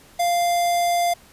square tone with notch filter, 696 Hz, F5, 6 cents flat, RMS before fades -20 dBFS, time 0.19-1.14 s, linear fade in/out 10 ms, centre 2600 Hz, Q 1.9, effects pink hiss -50 dBFS RMS until 1.32 s + resampled to 32000 Hz

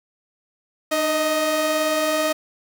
sawtooth tone pair together, 303.9 / 626 Hz, D#4 / D#5, -41 / +10 cents, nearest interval octave + minor second, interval 1251 cents, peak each -22 / -16 dBFS, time 0.91-2.33 s, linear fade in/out 10 ms, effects none

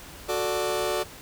sawtooth chord, D major, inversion first, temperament just, 367.1 / 440.5 / 587.3 Hz, F#4 / A4 / D5, -14 / +2 / 0 cents, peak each -25 / -26 / -25 dBFS, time 0.28-1.04 s, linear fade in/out 20 ms, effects pink hiss -44 dBFS RMS until 1.21 s

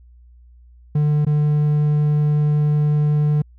triangle tone with dropouts, 149.1 Hz, D3, 27 cents sharp, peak -12 dBFS, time 0.95-3.42 s, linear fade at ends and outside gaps 5 ms, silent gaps 1.25-1.266 s, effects added 60 Hz sine -44 dBFS peak until 3.58 s

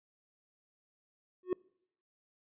triangle tone with exponential growth, 365.3 Hz, F#4, 22 cents flat, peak -22 dBFS, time 1.43-1.53 s, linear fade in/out 2 ms, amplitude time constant 20 ms, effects noise-tail reverb RT60 0.7 s tail -26 dB re dry + resampled to 8000 Hz

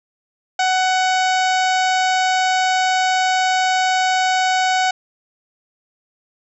harmonic tone with a mistuned harmonic, 746 Hz, F#5, 14 cents sharp, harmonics 1 / 2 / 3 / 4 / 5 / 6 / 7 / 8 / 9 / 10, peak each -16 / -22 / -26 / -28 / -30 / -32 / -33 / -34 / -35 / -36 dBFS, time 0.59-4.91 s, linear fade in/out 5 ms, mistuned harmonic 5, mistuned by +15 cents, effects none

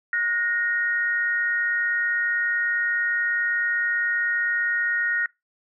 sine tone pair together, 1449.1 / 1864.7 Hz, F#6 / A#6, -37 / 0 cents, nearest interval major third, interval 437 cents, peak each -25 / -23 dBFS, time 0.13-5.26 s, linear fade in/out 2 ms, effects noise-tail reverb RT60 0.2 s tail -23 dB re dry

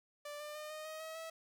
sawtooth tone with pitch steps, 587.3 / 597.2 / 607.3 / 617.6 / 628 / 638.6 / 649.4 Hz, D5 / D5 / D#5 / D#5 / D#5 / D#5 / E5, 0 / +29 / -42 / -13 / +16 / +45 / -26 cents, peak -40 dBFS, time 0.25-1.3 s, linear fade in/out 5 ms, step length 150 ms, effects none

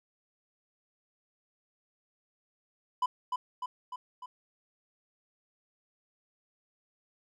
triangle tone with echo, 1000 Hz, B5, 21 cents sharp, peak -23 dBFS, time 3.02-3.06 s, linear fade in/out 5 ms, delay 300 ms, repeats 4, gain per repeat -4 dB, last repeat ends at 4.26 s, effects none

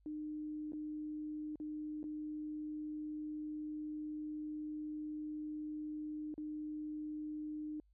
sine tone with dropouts, 304 Hz, D#4, 40 cents flat, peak -40 dBFS, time 0.06-7.8 s, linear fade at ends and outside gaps 1 ms, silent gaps 0.721-0.733 / 1.557-1.6 / 2.03-2.04 / 6.341-6.379 s, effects added 50 Hz sine -67 dBFS peak until 7.93 s

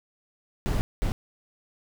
brown noise bursts at uneven times, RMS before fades -25 dBFS, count 2, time 0.66-0.81 / 1.02-1.12 s, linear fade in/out 0 ms, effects none

